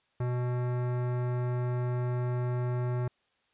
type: tone with hard clipping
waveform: sine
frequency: 123.47 Hz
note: B2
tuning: in tune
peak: -30 dBFS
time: 0.2-3.08 s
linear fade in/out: 5 ms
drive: 18 dB
effects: white hiss -72 dBFS RMS until 3.53 s + resampled to 8000 Hz